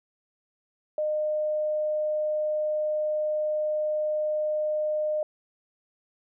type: tone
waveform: sine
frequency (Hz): 610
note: D#5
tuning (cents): -34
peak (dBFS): -24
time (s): 0.98-5.23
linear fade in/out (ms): 2
effects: none